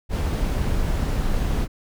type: noise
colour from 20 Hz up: brown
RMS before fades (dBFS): -22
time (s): 0.09-1.68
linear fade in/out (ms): 50
effects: none